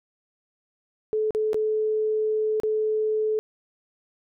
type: tone with dropouts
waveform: sine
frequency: 432.2 Hz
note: A4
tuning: 31 cents flat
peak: -21 dBFS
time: 1.13-3.39 s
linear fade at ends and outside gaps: 0 ms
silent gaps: 1.307-1.349 / 1.532-1.544 / 2.6-2.634 s
effects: none